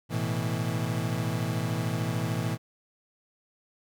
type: chord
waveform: 35% pulse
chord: A suspended second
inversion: none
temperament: equal with one note detuned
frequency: 110 / 123.47 / 163.01 Hz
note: A2 / B2 / E3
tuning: 0 / 0 / -19 cents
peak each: -30 dBFS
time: 0.09-2.58 s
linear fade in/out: 50 ms
effects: none